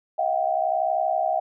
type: tone cluster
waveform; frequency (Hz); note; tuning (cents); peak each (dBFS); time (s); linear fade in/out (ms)
sine; 640 / 712 / 773; D#5 / F5 / G5; +49 / +33 / -24; -25; 0.18-1.4; 10
effects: none